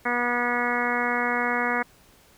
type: harmonic tone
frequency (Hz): 242.4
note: B3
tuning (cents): -32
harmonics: 1 / 2 / 3 / 4 / 5 / 6 / 7 / 8 / 9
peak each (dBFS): -31 / -31 / -31 / -31 / -31 / -31 / -31 / -31 / -31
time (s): 0.05-1.83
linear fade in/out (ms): 10
effects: pink hiss -56 dBFS RMS until 2.37 s